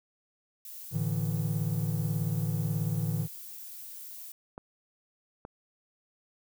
violet noise, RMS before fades -44 dBFS, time 0.65-4.32 s, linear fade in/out 2 ms
triangle chord, A suspended fourth, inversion none, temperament just, 110 / 146.67 / 165 Hz, A2 / D3 / E3, 0 / -2 / +2 cents, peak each -30 dBFS, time 0.91-3.28 s, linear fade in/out 50 ms
clicks, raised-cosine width 1 ms, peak -27 dBFS, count 2, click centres 4.579 / 5.451 s
effects none

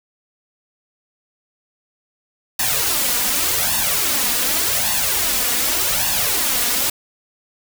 white noise with flanger, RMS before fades -19 dBFS, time 2.59-6.9 s, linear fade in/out 5 ms, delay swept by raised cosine 1.1 to 4.2 ms, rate 0.86 Hz, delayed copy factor +0.75, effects none

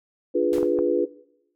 sine chord, D diminished seventh, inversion none, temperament equal, 293.7 / 349.2 / 415.3 / 493.9 Hz, D4 / F4 / Ab4 / Cb5, 0 / 0 / 0 / 0 cents, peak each -26 / -23 / -25 / -23 dBFS, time 0.34-1.06 s, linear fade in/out 20 ms
pink noise with exponential decay, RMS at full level -37 dBFS, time 0.53-0.77 s, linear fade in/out 0 ms, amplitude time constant 52 ms
clicks, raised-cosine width 1 ms, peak -19 dBFS, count 3, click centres 0.583 / 0.63 / 0.789 s
effects noise-tail reverb RT60 0.8 s tail -19 dB re dry + AAC 64 kbps

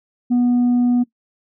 sine tone, 244.4 Hz, B3, 18 cents flat, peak -10 dBFS, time 0.3-1.04 s, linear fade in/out 20 ms, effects noise-tail reverb RT60 0.1 s tail -19 dB re dry + tanh soft clip ceiling -12 dBFS

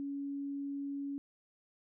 sine tone, 280.5 Hz, C#4, 21 cents sharp, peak -36 dBFS, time 0-1.18 s, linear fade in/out 0 ms, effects none

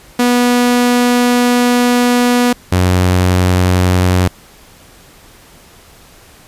sawtooth tone pair in turn, 244.2 / 91.1 Hz, B3 / F#2, -19 / -26 cents, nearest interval octave + perfect fourth, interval 1707 cents, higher first, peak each -5 dBFS, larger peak neither, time 0.19-2.53 / 2.72-4.28 s, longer first, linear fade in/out 5 ms, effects pink hiss -42 dBFS RMS until 6.47 s + resampled to 32000 Hz

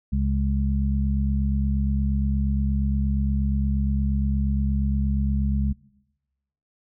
harmonic tone, 68.5 Hz, C#2, 20 cents flat, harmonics 1 / 2 / 3, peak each -22 / -28 / -26 dBFS, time 0.12-5.73 s, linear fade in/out 10 ms, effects noise-tail reverb RT60 1.0 s tail -22 dB re dry

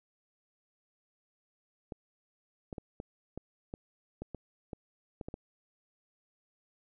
clicks, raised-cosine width 2 ms, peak -26 dBFS, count 12, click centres 1.922 / 2.728 / 2.782 / 3.001 / 3.376 / 3.739 / 4.22 / 4.347 / 4.732 / 5.212 / 5.285 / 5.341 s, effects none

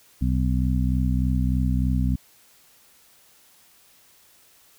harmonic tone, 63.3 Hz, B1, 43 cents sharp, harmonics 1 / 2 / 3 / 4, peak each -22 / -25 / -27 / -28 dBFS, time 0.21-2.16 s, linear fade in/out 10 ms, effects white hiss -56 dBFS RMS until 4.78 s

